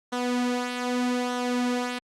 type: tone with flanger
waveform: sawtooth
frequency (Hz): 246.9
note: B3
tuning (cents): 0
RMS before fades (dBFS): -27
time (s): 0.12-1.99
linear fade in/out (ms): 10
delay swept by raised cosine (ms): 0.41 to 3.91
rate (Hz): 0.82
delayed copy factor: -0.55
effects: low-pass 8000 Hz 12 dB/octave + Opus 48 kbps